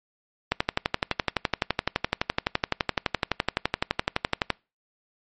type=click train; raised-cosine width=0.3 ms; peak=-5 dBFS; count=48; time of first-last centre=0.52-4.503 s; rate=11.8 Hz; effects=noise-tail reverb RT60 0.3 s tail -26 dB re dry + MP3 32 kbps